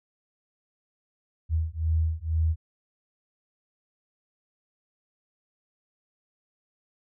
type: beating tone pair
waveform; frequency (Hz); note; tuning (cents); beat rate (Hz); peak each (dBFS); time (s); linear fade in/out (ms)
sine; 79.4 / 81.5; D#2 / E2; +36 / -19; 2.1; -26; 1.49-2.56; 50
effects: none